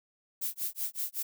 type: noise with tremolo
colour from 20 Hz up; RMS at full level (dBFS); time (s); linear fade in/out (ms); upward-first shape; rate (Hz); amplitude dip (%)
violet; -32; 0.41-1.23; 10; sine; 5.3; 100
effects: none

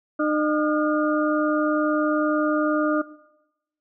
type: harmonic tone with a mistuned harmonic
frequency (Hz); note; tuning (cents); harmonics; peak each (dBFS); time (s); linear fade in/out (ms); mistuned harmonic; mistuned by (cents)
303.7; D#4; -42; 1 / 2 / 4 / 5; -22 / -25 / -28 / -29; 0.19-3.02; 10; 5; -110
effects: noise-tail reverb RT60 0.9 s tail -18 dB re dry

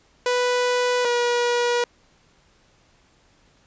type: tone pair in turn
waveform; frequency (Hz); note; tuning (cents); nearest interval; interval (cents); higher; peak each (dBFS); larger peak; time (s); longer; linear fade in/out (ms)
sawtooth; 493.9 / 481.8; B4 / B4; 0 / -43; unison; 43; first; -15; neither; 0.26-1.05 / 1.05-1.84; neither; 2
effects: pink hiss -59 dBFS RMS until 3.66 s + resampled to 16000 Hz

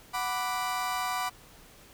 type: chord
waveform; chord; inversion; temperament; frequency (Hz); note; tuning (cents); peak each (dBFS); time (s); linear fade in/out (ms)
35% pulse; B minor; second; equal; 740 / 987.8 / 1174.7; F#5 / B5 / D6; 0 / 0 / 0; -32; 0.13-1.3; 20
effects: pink hiss -54 dBFS RMS until 1.93 s

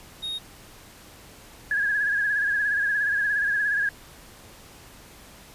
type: tone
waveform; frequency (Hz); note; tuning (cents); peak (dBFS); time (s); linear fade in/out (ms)
triangle; 3734; A#7; +2; -27; 0.22-0.39; 20
type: tone with vibrato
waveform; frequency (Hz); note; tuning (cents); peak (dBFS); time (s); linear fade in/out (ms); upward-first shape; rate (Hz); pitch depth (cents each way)
sine; 1661.2; G#6; 0; -21; 1.71-3.89; 2; sine; 17; 57
effects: pink hiss -48 dBFS RMS until 5.54 s + resampled to 32000 Hz

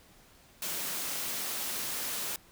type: high-pass noise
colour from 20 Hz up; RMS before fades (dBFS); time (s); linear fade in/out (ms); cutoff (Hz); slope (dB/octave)
white; -35; 0.62-2.36; 2; 130; 48
effects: pink hiss -59 dBFS RMS until 2.51 s

